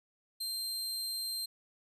sawtooth tone, 4159 Hz, C8, 11 cents flat, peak -32 dBFS, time 0.4-1.46 s, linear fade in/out 10 ms, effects resampled to 32000 Hz

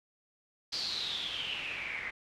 white noise with low-pass filter sweep, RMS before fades -37 dBFS, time 0.72-2.11 s, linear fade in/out 10 ms, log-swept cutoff 4700 to 2000 Hz, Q 8.8, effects none

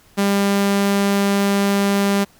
sawtooth tone, 199.6 Hz, G3, 32 cents sharp, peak -11 dBFS, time 0.17-2.25 s, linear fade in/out 20 ms, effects pink hiss -52 dBFS RMS until 2.39 s

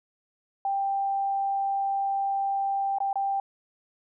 sine tone with dropouts, 788 Hz, G5, 9 cents sharp, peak -24 dBFS, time 0.65-3.4 s, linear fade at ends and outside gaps 2 ms, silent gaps 2.985-3.003 / 3.13-3.156 s, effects none

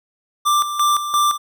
square tone with tremolo, 1181 Hz, D6, 9 cents sharp, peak -14 dBFS, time 0.45-1.38 s, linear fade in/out 20 ms, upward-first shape square, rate 2.9 Hz, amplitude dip 65%, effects none

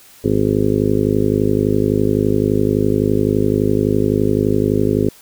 harmonic tone, 51.8 Hz, G#1, 4 cents flat, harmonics 1 / 2 / 3 / 4 / 5 / 6 / 7 / 8 / 9 / 10, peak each -28 / -21 / -23 / -23 / -19 / -27 / -20 / -19 / -28 / -30 dBFS, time 0.24-5.09 s, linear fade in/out 5 ms, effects white hiss -45 dBFS RMS until 5.21 s

